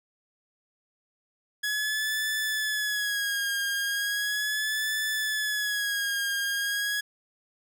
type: tone with vibrato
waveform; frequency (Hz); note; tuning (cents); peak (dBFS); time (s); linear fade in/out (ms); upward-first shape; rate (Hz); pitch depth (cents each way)
sawtooth; 1680; G#6; +19; -23; 1.63-7.01; 10; sine; 0.37; 66
effects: none